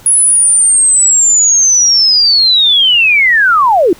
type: linear sweep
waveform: sine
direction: down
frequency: 10410 to 308.7 Hz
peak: -5 dBFS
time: 0.06-3.93 s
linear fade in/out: 2 ms
effects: pink hiss -39 dBFS RMS until 3.99 s